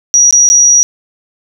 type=tone with dropouts; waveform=sine; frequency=5780 Hz; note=F#8; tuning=41 cents flat; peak=-3 dBFS; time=0.14-0.83 s; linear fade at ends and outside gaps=0 ms; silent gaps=0.309-0.326 / 0.49-0.5 s; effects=none